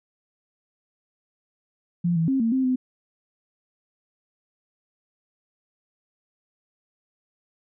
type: tone with pitch steps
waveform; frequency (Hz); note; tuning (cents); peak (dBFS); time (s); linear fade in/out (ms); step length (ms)
sine; 173.1 / 163.6 / 267.5 / 227.5 / 262.3 / 255.5; F3 / E3 / C4 / A#3 / C4 / C4; -15 / -13 / +38 / -42 / +4 / -41; -19; 2.04-2.76; 10; 120
effects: none

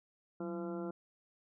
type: harmonic tone with a mistuned harmonic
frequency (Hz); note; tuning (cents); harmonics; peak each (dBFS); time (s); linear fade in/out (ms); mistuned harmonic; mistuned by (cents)
170.8; F3; -38; 1 / 2 / 3 / 4 / 5 / 6 / 7 / 8; -42 / -40 / -46 / -50 / -55 / -56 / -60 / -52; 0.4-0.91; 5; 1; +140
effects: none

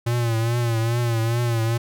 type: tone with vibrato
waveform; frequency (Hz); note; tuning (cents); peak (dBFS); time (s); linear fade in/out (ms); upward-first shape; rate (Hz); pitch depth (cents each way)
square; 116.54; A#2; 0; -20; 0.06-1.78; 10; triangle; 2.4; 73
effects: none

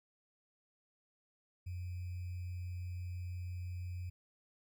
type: tone with sample-and-hold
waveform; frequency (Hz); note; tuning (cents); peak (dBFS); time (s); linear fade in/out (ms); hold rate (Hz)
sine; 89.4; F2; +41; -39; 1.66-4.1; 10; 2450
effects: none

